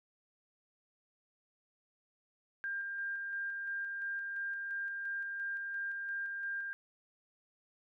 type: tone with tremolo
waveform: sine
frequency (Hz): 1598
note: G6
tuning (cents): +33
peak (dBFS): -35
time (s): 2.64-6.73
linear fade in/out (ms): 0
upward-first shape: square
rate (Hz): 2.9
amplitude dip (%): 25
effects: none